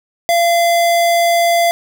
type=tone; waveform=square; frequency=684 Hz; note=F5; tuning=36 cents flat; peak=-11 dBFS; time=0.29-1.71 s; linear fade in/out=0 ms; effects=none